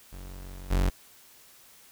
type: tone with level steps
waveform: 40% pulse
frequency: 46.25 Hz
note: F#1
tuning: in tune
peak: -39 / -21 dBFS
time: 0.12-0.9 s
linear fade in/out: 10 ms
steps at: 0.7 s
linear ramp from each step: 20 ms
effects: white hiss -55 dBFS RMS until 1.91 s